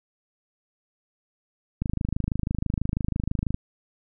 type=click train; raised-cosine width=5 ms; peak=-13 dBFS; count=46; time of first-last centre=1.82-3.544 s; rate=26.1 Hz; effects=none